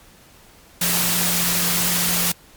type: tone in noise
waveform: sine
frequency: 174.61 Hz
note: F3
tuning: in tune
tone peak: -27 dBFS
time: 0.81-2.32 s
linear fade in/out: 5 ms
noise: white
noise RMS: -20 dBFS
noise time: 0.81-2.32 s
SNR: -10 dB
effects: pink hiss -49 dBFS RMS until 2.56 s + MP3 96 kbps